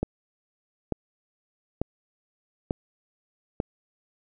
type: click train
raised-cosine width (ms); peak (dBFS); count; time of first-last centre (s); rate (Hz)
2; -12; 5; 0.03-3.601; 1.12
effects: none